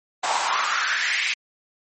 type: noise with high-pass filter sweep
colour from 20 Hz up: pink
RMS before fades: -23 dBFS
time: 0.23-1.34 s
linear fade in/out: 10 ms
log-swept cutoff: 770 to 2400 Hz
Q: 4.5
effects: MP3 32 kbps